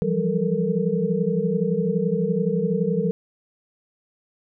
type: tone cluster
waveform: sine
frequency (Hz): 167 / 178.8 / 196.3 / 438.5 / 470.3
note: E3 / F3 / G3 / A4 / A#4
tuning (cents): +23 / +41 / +3 / -6 / +15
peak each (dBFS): -26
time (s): 0.02-3.11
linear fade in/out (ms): 0
effects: none